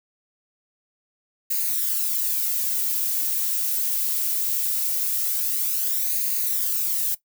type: noise with flanger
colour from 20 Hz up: violet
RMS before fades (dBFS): -24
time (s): 1.5-7.15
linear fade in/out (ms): 10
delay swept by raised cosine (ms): 0.44 to 3.24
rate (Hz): 0.21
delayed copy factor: +0.55
effects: noise-tail reverb RT60 0.1 s tail -17 dB re dry